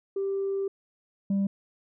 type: tone pair in turn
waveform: sine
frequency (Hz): 392 / 197.31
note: G4 / G3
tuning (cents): 0 / +12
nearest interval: octave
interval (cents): 1188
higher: first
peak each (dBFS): -25 / -20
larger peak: second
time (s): 0.16-0.68 / 1.3-1.47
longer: first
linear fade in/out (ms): 5
effects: tanh soft clip ceiling -22 dBFS